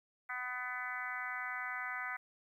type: harmonic tone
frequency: 250 Hz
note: B3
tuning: 21 cents sharp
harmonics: 3 / 4 / 5 / 6 / 7 / 8 / 9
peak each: -48 / -49 / -45 / -43 / -48 / -42 / -50 dBFS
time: 0.29-2.17 s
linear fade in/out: 10 ms
effects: 12-bit